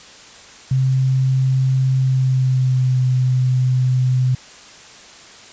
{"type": "tone with pitch glide", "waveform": "sine", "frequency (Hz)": [131.4, 127.73], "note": ["C3", "C3"], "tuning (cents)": [8, -41], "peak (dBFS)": -13, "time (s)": [0.71, 4.35], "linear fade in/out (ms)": 5, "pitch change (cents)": -49, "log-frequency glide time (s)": [1.96, 3.03], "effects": ["white hiss -41 dBFS RMS until 5.52 s", "resampled to 16000 Hz"]}